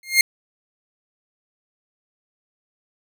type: tone with exponential growth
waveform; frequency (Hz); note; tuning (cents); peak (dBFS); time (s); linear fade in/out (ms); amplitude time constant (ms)
sawtooth; 2126; C7; +27; -4; 0.03-0.21; 2; 39
effects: none